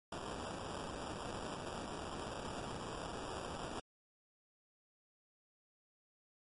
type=noise with sample-and-hold; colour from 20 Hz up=blue; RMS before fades=-44 dBFS; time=0.12-3.8 s; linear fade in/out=5 ms; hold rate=2100 Hz; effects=MP3 48 kbps